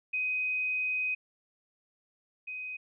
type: tone pair in turn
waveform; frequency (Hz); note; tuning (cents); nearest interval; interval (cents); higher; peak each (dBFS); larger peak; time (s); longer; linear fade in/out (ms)
sine; 2510 / 2510; D#7 / D#7; +15 / +15; unison; 0; neither; -28 / -36; first; 0.13-1.15 / 2.47-2.77; first; 10
effects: none